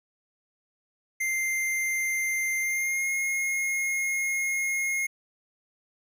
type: tone with pitch glide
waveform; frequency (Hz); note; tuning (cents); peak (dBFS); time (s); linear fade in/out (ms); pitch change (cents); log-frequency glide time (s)
square; 2093 to 2149; C7 to C7; 0 to +46; -26; 1.2-5.07; 10; +46; 2.6-3.1
effects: none